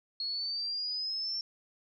sine exponential sweep, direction up, 4308 to 5440 Hz, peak -32 dBFS, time 0.2-1.41 s, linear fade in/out 2 ms, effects none

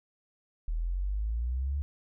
sine exponential sweep, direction up, 38.89 to 73.42 Hz, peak -28 dBFS, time 0.68-1.82 s, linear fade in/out 0 ms, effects none

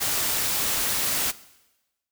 white noise, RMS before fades -25 dBFS, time 0-1.32 s, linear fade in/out 20 ms, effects noise-tail reverb RT60 1.0 s tail -18 dB re dry

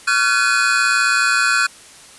square tone cluster, 1127 / 1387 / 1506 / 1702 / 2481 Hz, C#6 / F6 / F#6 / G#6 / D#7, +28 / -12 / +30 / +42 / -6 cents, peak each -27 / -19 / -18 / -26 / -22 dBFS, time 0.07-1.67 s, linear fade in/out 10 ms, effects white hiss -42 dBFS RMS until 2.18 s + resampled to 24000 Hz

